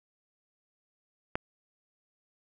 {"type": "click", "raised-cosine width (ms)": 0.5, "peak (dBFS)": -14, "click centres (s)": 1.355, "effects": []}